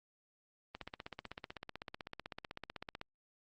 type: click train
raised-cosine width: 0.3 ms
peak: -27 dBFS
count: 37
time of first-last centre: 0.75-3.014 s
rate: 15.9 Hz
effects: Opus 32 kbps